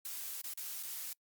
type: noise with dropouts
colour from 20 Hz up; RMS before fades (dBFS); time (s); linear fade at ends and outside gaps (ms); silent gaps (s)
blue; -42; 0.05-1.13; 2; 0.415-0.44 / 0.537-0.574 / 0.829-0.833
effects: noise-tail reverb RT60 0.1 s tail -26 dB re dry + Opus 48 kbps